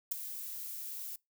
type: noise with ADSR envelope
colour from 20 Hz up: violet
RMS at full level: -29 dBFS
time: 0.11-1.16 s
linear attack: 10 ms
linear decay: 7 ms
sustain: -13 dB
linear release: 5 ms
effects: noise-tail reverb RT60 0.2 s tail -24 dB re dry